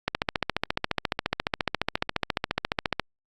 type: click train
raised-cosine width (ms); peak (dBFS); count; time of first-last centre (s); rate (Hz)
0.3; -7; 43; 0.08-2.997; 14.4
effects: Opus 48 kbps